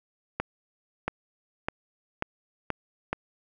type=accelerating click train; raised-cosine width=0.5 ms; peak=-12 dBFS; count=6; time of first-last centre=0.4-3.13 s; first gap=680 ms; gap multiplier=0.89; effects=none

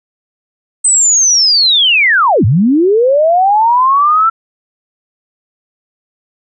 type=linear two-way sweep; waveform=sine; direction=down then up; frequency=8260 to 92.2 to 1349 Hz; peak=-6 dBFS; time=0.84-4.3 s; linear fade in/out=10 ms; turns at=2.45 s; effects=none

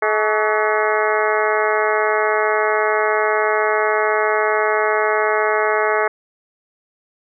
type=harmonic tone with a mistuned harmonic; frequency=213.9 Hz; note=A3; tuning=49 cents flat; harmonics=2 / 3 / 4 / 5 / 6 / 7 / 8 / 9 / 10; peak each=-20 / -22 / -23 / -24 / -25 / -25 / -26 / -27 / -27 dBFS; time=0.02-6.08 s; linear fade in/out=5 ms; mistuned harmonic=5; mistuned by=+92 cents; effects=none

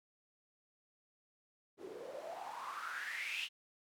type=noise with band-pass filter sweep; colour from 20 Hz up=white; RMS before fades=-44 dBFS; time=1.77-3.49 s; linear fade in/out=50 ms; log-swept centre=340 to 3000 Hz; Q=8; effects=none

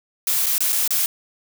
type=noise with dropouts; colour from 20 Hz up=blue; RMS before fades=-20 dBFS; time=0.27-1.06 s; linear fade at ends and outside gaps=1 ms; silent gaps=0.46-0.466 / 0.581-0.605 / 0.723-0.727 / 0.877-0.906 s; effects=none

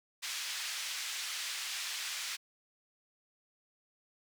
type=band-pass noise; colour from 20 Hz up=white; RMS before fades=-39 dBFS; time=0.22-2.37 s; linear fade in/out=20 ms; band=1700 to 5500 Hz; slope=12 dB/octave; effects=none

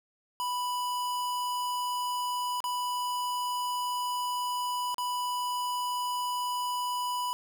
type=tone with dropouts; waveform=square; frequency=987.8 Hz; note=B5; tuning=in tune; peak=-30 dBFS; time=0.4-7.33 s; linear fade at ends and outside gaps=0 ms; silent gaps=2.604-2.641 / 4.944-4.982 s; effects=none

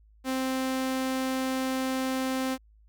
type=tone; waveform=sawtooth; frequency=261.6 Hz; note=C4; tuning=in tune; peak=-23 dBFS; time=0.24-2.58 s; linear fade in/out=50 ms; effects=added 53 Hz sine -55 dBFS peak until 2.88 s

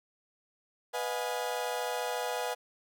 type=chord; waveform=35% pulse; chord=F half-diminished seventh; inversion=second; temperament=equal with one note detuned; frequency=493.9 / 622.3 / 716 / 830.6 Hz; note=Cb5 / Eb5 / F5 / Ab5; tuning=0 / 0 / +43 / 0 cents; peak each=-34 / -38 / -36 / -36 dBFS; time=0.93-2.55 s; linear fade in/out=20 ms; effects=none

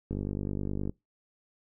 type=click train; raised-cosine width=3 ms; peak=-20 dBFS; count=40; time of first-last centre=0.11-0.895 s; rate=49.7 Hz; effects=noise-tail reverb RT60 0.2 s tail -24 dB re dry

